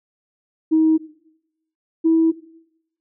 sine tone pair in turn, 317.3 / 325.3 Hz, D#4 / E4, +34 / -23 cents, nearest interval unison, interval 43 cents, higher second, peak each -11 dBFS, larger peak neither, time 0.71-0.98 / 2.04-2.32 s, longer second, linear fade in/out 20 ms, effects noise-tail reverb RT60 0.8 s tail -17 dB re dry + tanh soft clip ceiling -7 dBFS

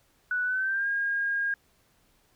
sine tone with pitch glide, 1480 to 1623.3 Hz, F#6 to G#6, 0 to -40 cents, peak -25 dBFS, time 0.31-1.54 s, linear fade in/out 2 ms, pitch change +160 cents, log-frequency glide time 0.44-0.88 s, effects pink hiss -66 dBFS RMS until 2.35 s

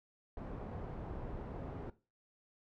pink low-pass noise, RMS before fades -44 dBFS, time 0.37-1.9 s, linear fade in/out 2 ms, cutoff 770 Hz, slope 12 dB/octave, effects noise-tail reverb RT60 0.3 s tail -17 dB re dry

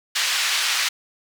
white band-pass noise, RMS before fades -22 dBFS, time 0.15-0.89 s, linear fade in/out 10 ms, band 1500 to 4500 Hz, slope 12 dB/octave, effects none

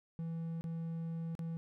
triangle tone with dropouts, 164.9 Hz, E3, 1 cent sharp, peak -35 dBFS, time 0.19-1.57 s, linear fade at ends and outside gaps 0 ms, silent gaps 0.61-0.641 / 1.352-1.392 s, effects none

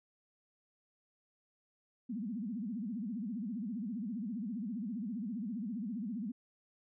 sine tone with vibrato, 220 Hz, A3, in tune, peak -36 dBFS, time 2.09-6.32 s, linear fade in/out 10 ms, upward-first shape sine, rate 15 Hz, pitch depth 240 cents each way, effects none

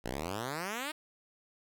5% pulse exponential sweep, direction up, 55 to 320 Hz, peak -24 dBFS, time 0.04-0.92 s, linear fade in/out 10 ms, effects none

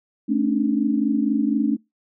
sine tone cluster, 219.2 / 272.1 / 296.2 Hz, A3 / C#4 / D4, -6 / -32 / +15 cents, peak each -22 dBFS, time 0.28-1.77 s, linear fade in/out 20 ms, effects noise-tail reverb RT60 0.2 s tail -25 dB re dry

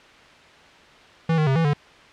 square tone with pitch steps, 163.3 / 154.4 / 134.1 / 164.5 / 146 Hz, E3 / D#3 / C3 / E3 / D3, -16 / -13 / +43 / -3 / -10 cents, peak -18 dBFS, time 1.29-1.735 s, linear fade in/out 5 ms, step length 89 ms, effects white hiss -48 dBFS RMS until 2.12 s + low-pass 3000 Hz 12 dB/octave

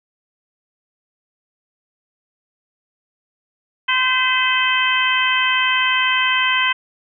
harmonic tone with a mistuned harmonic, 516 Hz, C5, 24 cents flat, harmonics 2 / 3 / 4 / 5 / 6, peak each -21 / -21 / -21 / -21 / -21 dBFS, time 3.88-6.73 s, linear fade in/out 10 ms, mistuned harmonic 4, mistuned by -29 cents, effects none

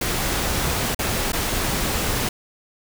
pink noise with dropouts, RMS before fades -23 dBFS, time 0.01-2.29 s, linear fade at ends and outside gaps 5 ms, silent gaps 0.947-0.99 / 1.321-1.331 s, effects none

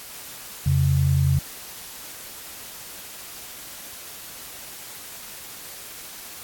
sine tone pair together, 86.4 / 137.15 Hz, F2 / C#3, -18 / -18 cents, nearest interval minor sixth, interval 800 cents, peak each -21 / -18 dBFS, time 0.66-1.39 s, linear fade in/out 5 ms, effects white hiss -39 dBFS RMS until 6.43 s + AAC 64 kbps

